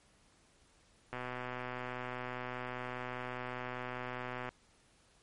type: click train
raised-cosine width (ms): 0.5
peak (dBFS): -25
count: 421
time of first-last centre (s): 1.13-4.49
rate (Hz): 125
effects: pink hiss -67 dBFS RMS until 5.22 s + MP3 48 kbps